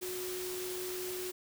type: tone in noise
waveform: sine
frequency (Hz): 365.8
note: F#4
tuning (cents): -20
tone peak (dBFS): -38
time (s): 0.01-1.32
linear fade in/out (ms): 20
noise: white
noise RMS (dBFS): -42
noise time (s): 0.01-1.32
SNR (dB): +1
effects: none